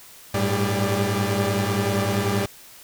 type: tone cluster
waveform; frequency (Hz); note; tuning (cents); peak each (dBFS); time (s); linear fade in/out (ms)
sawtooth; 100.4 / 110.7 / 195.6 / 403.9 / 585; G2 / A2 / G3 / G#4 / D5; +42 / +11 / -4 / -48 / -7; -22 / -23 / -22 / -24 / -27; 0.34-2.46; 5
effects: white hiss -46 dBFS RMS until 2.83 s